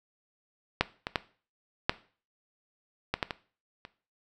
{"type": "clicks", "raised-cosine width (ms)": 0.3, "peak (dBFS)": [-6, -15, -9, -6, -11, -11, -16, -26], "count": 8, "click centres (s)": [0.81, 1.069, 1.158, 1.895, 3.14, 3.228, 3.308, 3.851], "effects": ["noise-tail reverb RT60 0.4 s tail -17 dB re dry"]}